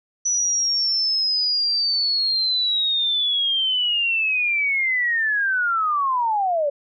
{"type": "linear sweep", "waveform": "sine", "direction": "down", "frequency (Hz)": [5940, 554.4], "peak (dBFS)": -18, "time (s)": [0.25, 6.7], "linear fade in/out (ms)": 10, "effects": []}